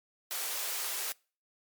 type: high-pass noise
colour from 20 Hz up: white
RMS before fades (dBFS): -35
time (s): 0.31-1.12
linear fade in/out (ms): 0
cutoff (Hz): 420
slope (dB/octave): 24
effects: noise-tail reverb RT60 0.4 s tail -26 dB re dry + MP3 96 kbps